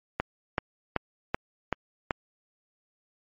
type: click train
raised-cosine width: 0.5 ms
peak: -10 dBFS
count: 6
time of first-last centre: 0.2-2.108 s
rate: 2.62 Hz
effects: MP3 32 kbps